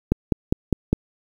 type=click train; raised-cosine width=3 ms; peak=-4 dBFS; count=5; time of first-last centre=0.12-0.93 s; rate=4.94 Hz; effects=7-bit